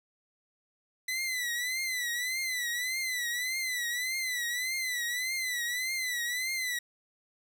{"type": "tone with vibrato", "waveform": "sawtooth", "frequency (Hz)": 2000, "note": "B6", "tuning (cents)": 21, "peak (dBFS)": -27, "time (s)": [1.08, 6.79], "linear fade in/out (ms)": 5, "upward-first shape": "triangle", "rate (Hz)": 1.7, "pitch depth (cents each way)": 110, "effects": []}